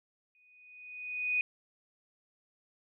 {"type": "tone with exponential growth", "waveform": "sine", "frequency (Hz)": 2484, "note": "D#7", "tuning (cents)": -3, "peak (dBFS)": -25, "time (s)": [0.35, 1.41], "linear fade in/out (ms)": 1, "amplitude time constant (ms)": 230, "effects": []}